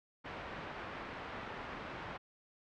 white low-pass noise, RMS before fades -45 dBFS, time 0.24-2.18 s, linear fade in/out 20 ms, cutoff 1600 Hz, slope 12 dB/octave, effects low-pass 4000 Hz 12 dB/octave

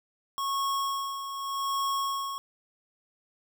square tone with tremolo, 1098 Hz, C#6, 17 cents flat, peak -27 dBFS, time 0.38-2.38 s, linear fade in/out 0 ms, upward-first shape sine, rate 0.84 Hz, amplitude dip 60%, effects none

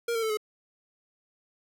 square tone with pitch steps, 468.6 / 454.2 / 440.3 / 426.7 Hz, A#4 / A#4 / A4 / G#4, +9 / -45 / +1 / +47 cents, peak -27 dBFS, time 0.08-0.372 s, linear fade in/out 5 ms, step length 73 ms, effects none

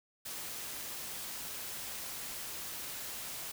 white noise, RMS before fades -42 dBFS, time 0.25-3.52 s, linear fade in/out 10 ms, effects none

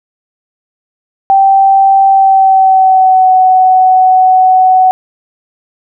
sine tone with pitch glide, 779 to 746.8 Hz, G5 to F#5, -11 to +16 cents, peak -3 dBFS, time 1.3-4.91 s, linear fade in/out 0 ms, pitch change -73 cents, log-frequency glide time 2.08-3.31 s, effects none

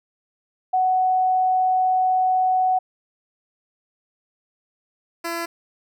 sine / 10% pulse tone pair in turn, 744 / 337.6 Hz, F#5 / E4, +9 / +41 cents, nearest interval octave + major second, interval 1368 cents, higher first, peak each -16 / -17 dBFS, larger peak first, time 0.73-2.79 / 5.24-5.46 s, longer first, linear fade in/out 10 ms, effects none

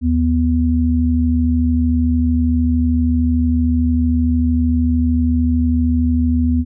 sine tone pair together, 77.7 / 246.3 Hz, D#2 / B3, -2 / -5 cents, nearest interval octave + minor sixth, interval 1997 cents, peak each -15 / -15 dBFS, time 0.01-6.65 s, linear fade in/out 50 ms, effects none

